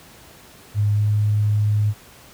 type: tone with pitch glide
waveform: sine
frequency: 103.83 to 104.98 Hz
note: G#2 to G#2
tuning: 0 to +19 cents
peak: -15 dBFS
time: 0.74-1.94 s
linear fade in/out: 50 ms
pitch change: +19 cents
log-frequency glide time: 0.94-1.02 s
effects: pink hiss -46 dBFS RMS until 2.33 s + high-pass 60 Hz 12 dB/octave